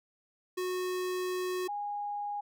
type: tone pair in turn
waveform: square / sine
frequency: 365.9 / 821.4 Hz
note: F#4 / G#5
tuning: -19 / -19 cents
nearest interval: octave + major second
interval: 1400 cents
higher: second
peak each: -32 / -33 dBFS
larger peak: first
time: 0.57-1.68 / 1.68-2.41 s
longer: first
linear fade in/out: 10 ms
effects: none